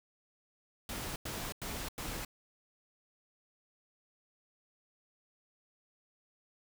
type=noise bursts; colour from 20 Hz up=pink; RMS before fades=-40 dBFS; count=4; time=0.89-2.249 s; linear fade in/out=2 ms; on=270 ms; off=93 ms; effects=none